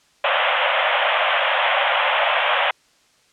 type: band-pass noise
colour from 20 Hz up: pink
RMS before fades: -19 dBFS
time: 0.24-2.71 s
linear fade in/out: 5 ms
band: 530 to 3400 Hz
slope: 96 dB/octave
effects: white hiss -58 dBFS RMS until 3.32 s + low-pass 7000 Hz 12 dB/octave